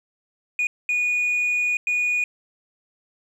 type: tone bursts at uneven times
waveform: sine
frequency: 2457 Hz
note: D#7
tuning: 22 cents flat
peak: -17 dBFS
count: 3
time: 0.59-0.67 / 0.89-1.77 / 1.87-2.24 s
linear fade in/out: 2 ms
effects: tanh soft clip ceiling -18 dBFS + 9-bit